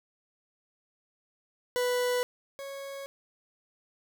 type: tone pair in turn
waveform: 40% pulse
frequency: 493.9 / 551.8 Hz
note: B4 / C#5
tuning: 0 / -8 cents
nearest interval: major second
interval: 192 cents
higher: second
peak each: -25 / -37 dBFS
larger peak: first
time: 1.76-2.23 / 2.59-3.06 s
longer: neither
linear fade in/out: 0 ms
effects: none